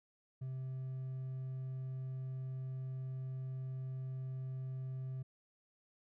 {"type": "tone with hard clipping", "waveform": "triangle", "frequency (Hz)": 130.81, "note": "C3", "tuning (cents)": 0, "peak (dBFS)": -40, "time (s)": [0.41, 5.23], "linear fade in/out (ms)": 10, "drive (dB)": 5, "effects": []}